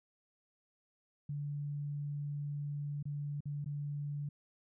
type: tone with dropouts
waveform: sine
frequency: 145 Hz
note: D3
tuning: 22 cents flat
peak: -36 dBFS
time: 1.29-4.29 s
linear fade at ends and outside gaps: 5 ms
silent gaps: 3.028-3.054 / 3.406-3.455 / 3.645-3.659 s
effects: none